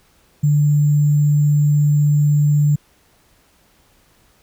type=tone with sample-and-hold; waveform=sine; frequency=147.3 Hz; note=D3; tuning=6 cents sharp; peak=-11 dBFS; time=0.43-2.76 s; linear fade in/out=10 ms; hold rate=7350 Hz; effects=pink hiss -56 dBFS RMS until 4.42 s